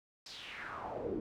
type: noise with band-pass filter sweep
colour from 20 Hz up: brown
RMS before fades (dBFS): -42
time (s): 0.26-1.2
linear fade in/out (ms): 2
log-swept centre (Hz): 5200 to 300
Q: 3.7
effects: none